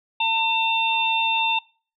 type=harmonic tone; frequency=901 Hz; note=A5; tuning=41 cents sharp; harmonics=1 / 3 / 4; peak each=-22 / -23 / -26 dBFS; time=0.2-1.59 s; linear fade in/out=5 ms; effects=noise-tail reverb RT60 0.4 s tail -23 dB re dry

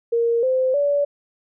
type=tone with pitch steps; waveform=sine; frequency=466.2 / 517.3 / 574 Hz; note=A#4 / C5 / D5; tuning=0 / -20 / -40 cents; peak=-16 dBFS; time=0.12-1.05 s; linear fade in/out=10 ms; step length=310 ms; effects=none

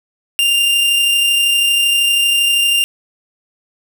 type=tone with amplitude modulation; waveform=45% pulse; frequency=2794 Hz; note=F7; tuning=in tune; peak=-10 dBFS; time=0.39-2.84 s; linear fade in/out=0 ms; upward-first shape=sine; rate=32.7 Hz; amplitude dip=25%; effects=none

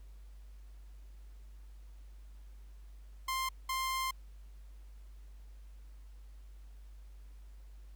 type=tone bursts at uneven times; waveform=sawtooth; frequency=1051 Hz; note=C6; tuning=7 cents sharp; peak=-29 dBFS; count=2; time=3.28-3.49 / 3.69-4.11 s; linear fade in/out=5 ms; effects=added 50 Hz sine -49 dBFS peak until 7.95 s + pink hiss -70 dBFS RMS until 7.95 s

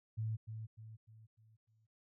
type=tone with echo; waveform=sine; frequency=110.3 Hz; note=A2; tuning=5 cents sharp; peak=-35 dBFS; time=0.17-0.37 s; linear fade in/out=20 ms; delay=300 ms; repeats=5; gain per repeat=-7 dB; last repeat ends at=1.87 s; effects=none

